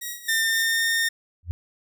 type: tone with tremolo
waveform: 5% pulse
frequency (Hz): 1904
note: A#6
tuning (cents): +36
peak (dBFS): -19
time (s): 0.01-0.63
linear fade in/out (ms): 10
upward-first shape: sine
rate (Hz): 3.7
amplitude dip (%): 75
type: tone with pitch glide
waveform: sawtooth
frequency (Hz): 1800 to 1826.2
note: A6 to A#6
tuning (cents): +39 to -36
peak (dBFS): -17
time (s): 0.28-1.09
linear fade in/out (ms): 10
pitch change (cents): +25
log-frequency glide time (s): 0.38-0.84
type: tone with exponential growth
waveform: sine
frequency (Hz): 85.7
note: F2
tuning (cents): -32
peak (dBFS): -20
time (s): 1.43-1.51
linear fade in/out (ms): 0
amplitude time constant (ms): 17
effects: none